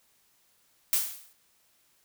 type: noise with exponential decay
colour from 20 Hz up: blue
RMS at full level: -22 dBFS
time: 0.93-1.33 s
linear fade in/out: 0 ms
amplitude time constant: 85 ms
effects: white hiss -67 dBFS RMS until 2.04 s